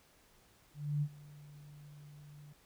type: tone with ADSR envelope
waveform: sine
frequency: 146.83 Hz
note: D3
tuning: in tune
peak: -29 dBFS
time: 0.74-2.53 s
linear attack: 280 ms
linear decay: 63 ms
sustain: -22 dB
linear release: 6 ms
effects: pink hiss -66 dBFS RMS until 2.65 s